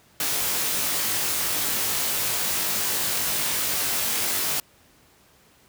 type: noise with comb filter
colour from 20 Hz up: white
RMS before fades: -25 dBFS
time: 0.2-4.6 s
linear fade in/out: 2 ms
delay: 20 ms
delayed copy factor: +0.75
effects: pink hiss -57 dBFS RMS until 5.68 s + high-pass 60 Hz 12 dB/octave